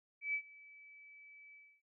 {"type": "tone with ADSR envelope", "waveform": "sine", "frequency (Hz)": 2300, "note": "D7", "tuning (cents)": -37, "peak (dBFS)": -32, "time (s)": [0.21, 1.82], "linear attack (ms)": 130, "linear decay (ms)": 77, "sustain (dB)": -23, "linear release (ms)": 280, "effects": []}